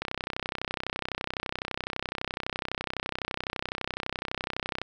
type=click train; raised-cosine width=0.3 ms; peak=-14 dBFS; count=154; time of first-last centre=0.02-4.816 s; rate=31.9 Hz; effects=none